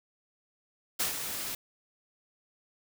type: noise with ADSR envelope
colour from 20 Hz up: white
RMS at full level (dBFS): -28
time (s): 0.99-1.55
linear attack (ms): 14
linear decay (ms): 120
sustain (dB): -8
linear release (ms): 3
effects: none